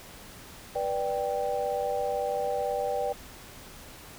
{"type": "chord", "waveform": "sine", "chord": "G major", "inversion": "first", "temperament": "just", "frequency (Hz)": [490, 588, 784], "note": ["B4", "D5", "G5"], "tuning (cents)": [-14, 2, 0], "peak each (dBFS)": -31, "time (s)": [0.75, 3.13], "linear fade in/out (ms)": 10, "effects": ["pink hiss -47 dBFS RMS until 4.18 s"]}